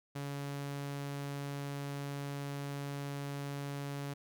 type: tone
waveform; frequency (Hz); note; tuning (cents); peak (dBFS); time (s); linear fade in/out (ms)
sawtooth; 141.4; C#3; +35; -34; 0.15-4.14; 10
effects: none